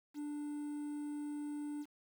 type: tone with quantisation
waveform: triangle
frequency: 294.3 Hz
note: D4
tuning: 4 cents sharp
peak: -37 dBFS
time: 0.14-1.86 s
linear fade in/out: 50 ms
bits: 10
effects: none